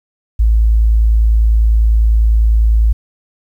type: tone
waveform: sine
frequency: 55 Hz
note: A1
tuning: in tune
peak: -7 dBFS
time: 0.39-2.93 s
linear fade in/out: 10 ms
effects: 8-bit